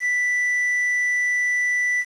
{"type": "tone with quantisation", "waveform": "triangle", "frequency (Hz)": 1975.5, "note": "B6", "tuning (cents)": 0, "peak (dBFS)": -17, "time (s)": [0, 2.05], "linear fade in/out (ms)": 50, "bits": 7, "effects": ["low-pass 9000 Hz 12 dB/octave"]}